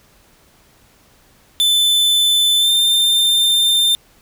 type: tone with pitch glide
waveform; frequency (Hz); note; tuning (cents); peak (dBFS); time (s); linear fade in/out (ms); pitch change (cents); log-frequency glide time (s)
45% pulse; 3520 to 3592; A7 to A7; 0 to +35; -11; 1.6-3.95; 0; +35; 2.59-2.7
effects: pink hiss -52 dBFS RMS until 4.21 s